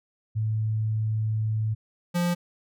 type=tone pair in turn; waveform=sine / square; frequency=109.2 / 174.8 Hz; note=A2 / F3; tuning=-13 / +2 cents; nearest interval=minor sixth; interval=815 cents; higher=second; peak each=-23 dBFS; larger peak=neither; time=0.35-1.75 / 2.14-2.35 s; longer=first; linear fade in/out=20 ms; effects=none